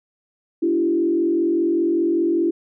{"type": "tone with frequency modulation", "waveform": "sine", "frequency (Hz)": 336.4, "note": "E4", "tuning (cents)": 35, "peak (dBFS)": -16, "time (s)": [0.62, 2.51], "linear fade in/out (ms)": 10, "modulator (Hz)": 45.1, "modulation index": 0.85, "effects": []}